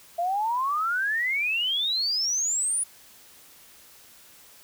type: exponential sweep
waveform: sine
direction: up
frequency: 671 to 9956 Hz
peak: -23 dBFS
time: 0.18-2.84 s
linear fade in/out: 10 ms
effects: white hiss -52 dBFS RMS until 4.63 s